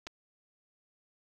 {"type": "clicks", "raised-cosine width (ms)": 0.2, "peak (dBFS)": -25, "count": 2, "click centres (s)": [0.068, 0.071], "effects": []}